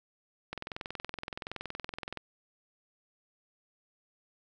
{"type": "click train", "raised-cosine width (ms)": 0.3, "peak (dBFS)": -21, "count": 36, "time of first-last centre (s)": [0.53, 2.173], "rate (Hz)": 21.3, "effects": []}